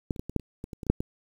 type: clicks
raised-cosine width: 3 ms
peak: -14 / -30 / -20 / -23 / -10 / -29 / -22 / -25 / -24 / -26 / -6 / -16 dBFS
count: 12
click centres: 0.108 / 0.162 / 0.195 / 0.296 / 0.363 / 0.397 / 0.641 / 0.732 / 0.832 / 0.867 / 0.9 / 1.005 s
effects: 8-bit